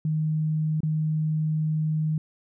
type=tone with dropouts; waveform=sine; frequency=155.56 Hz; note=D#3; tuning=in tune; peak=-22 dBFS; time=0.05-2.18 s; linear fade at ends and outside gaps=2 ms; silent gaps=0.805-0.832 s; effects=none